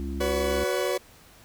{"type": "harmonic tone", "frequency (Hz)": 68.2, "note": "C#2", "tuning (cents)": -28, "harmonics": [1, 3, 4, 5], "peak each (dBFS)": [-31, -36, -37, -38], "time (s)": [0, 0.64], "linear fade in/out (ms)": 0}
{"type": "chord", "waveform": "40% pulse", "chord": "F# suspended fourth", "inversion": "none", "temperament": "equal with one note detuned", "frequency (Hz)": [370, 493.9, 567.3], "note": ["F#4", "B4", "C#5"], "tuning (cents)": [0, 0, 40], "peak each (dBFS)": -28, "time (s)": [0.2, 0.98], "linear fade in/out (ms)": 10}
{"effects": ["pink hiss -53 dBFS RMS until 1.44 s"]}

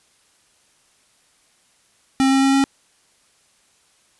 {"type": "tone with pitch steps", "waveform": "square", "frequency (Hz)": [267.4, 269.3, 271.1, 273], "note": ["C4", "C#4", "C#4", "C#4"], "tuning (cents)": [38, -50, -38, -26], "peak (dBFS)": -14, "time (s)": [2.2, 2.64], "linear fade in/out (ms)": 0, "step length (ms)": 110, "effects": ["white hiss -59 dBFS RMS until 4.19 s", "resampled to 24000 Hz"]}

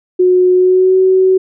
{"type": "tone with pitch glide", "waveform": "sine", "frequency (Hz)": [364.7, 375.8], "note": ["F#4", "F#4"], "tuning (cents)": [-25, 27], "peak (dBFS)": -6, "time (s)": [0.19, 1.38], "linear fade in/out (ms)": 10, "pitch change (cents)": 52, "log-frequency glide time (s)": [0.53, 0.97], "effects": []}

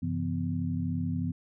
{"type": "tone cluster", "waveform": "sine", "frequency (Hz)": [95.8, 134.2, 167.5, 249.9], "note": ["G2", "C3", "E3", "B3"], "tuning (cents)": [-39, 44, 28, 21], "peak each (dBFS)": [-33, -39, -32, -33], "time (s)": [0.02, 1.32], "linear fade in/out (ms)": 10, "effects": []}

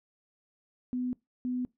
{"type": "tone bursts at uneven times", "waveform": "sine", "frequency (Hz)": 250, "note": "B3", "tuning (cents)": 21, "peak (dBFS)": -29, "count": 2, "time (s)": [[0.93, 1.13], [1.45, 1.65]], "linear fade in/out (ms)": 0, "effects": ["noise-tail reverb RT60 0.2 s tail -23 dB re dry"]}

